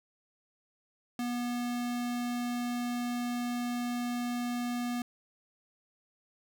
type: tone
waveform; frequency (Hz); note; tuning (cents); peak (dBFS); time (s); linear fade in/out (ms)
square; 242.5; B3; -31; -32; 1.19-5.02; 2
effects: none